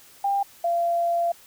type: tone pair in turn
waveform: sine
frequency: 797 / 685.3 Hz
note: G5 / F5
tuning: +28 / -33 cents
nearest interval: minor third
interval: 261 cents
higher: first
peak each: -20 dBFS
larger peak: neither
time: 0.24-0.43 / 0.64-1.32 s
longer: second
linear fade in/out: 5 ms
effects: white hiss -51 dBFS RMS until 1.46 s